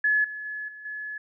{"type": "tone with level steps", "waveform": "sine", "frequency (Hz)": 1707, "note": "G#6", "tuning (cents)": 47, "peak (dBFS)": [-19, -33, -31, -40, -32], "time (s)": [0.04, 1.18], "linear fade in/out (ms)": 5, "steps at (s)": [0.24, 0.45, 0.68, 0.85], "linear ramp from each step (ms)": 5, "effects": []}